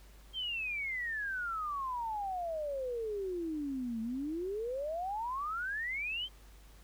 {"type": "exponential two-way sweep", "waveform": "sine", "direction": "down then up", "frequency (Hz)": [3198, 220, 3198], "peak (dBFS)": -34, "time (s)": [0.33, 6.29], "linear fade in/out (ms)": 50, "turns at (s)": 4.01, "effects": ["added 50 Hz sine -54 dBFS peak until 6.83 s", "pink hiss -62 dBFS RMS until 6.83 s"]}